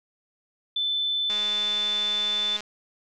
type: tone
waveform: sine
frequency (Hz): 3521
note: A7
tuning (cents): 0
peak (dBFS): -23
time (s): 0.76-2.57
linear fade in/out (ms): 5
type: click train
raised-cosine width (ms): 0.2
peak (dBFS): -19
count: 274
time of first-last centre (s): 1.3-2.606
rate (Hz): 209
effects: none